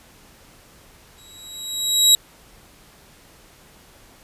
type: tone with exponential growth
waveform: 25% pulse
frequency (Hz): 3856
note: B7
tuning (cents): -42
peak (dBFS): -5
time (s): 1.18-2.15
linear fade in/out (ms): 1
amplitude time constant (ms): 210
effects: pink hiss -50 dBFS RMS until 4.23 s + resampled to 32000 Hz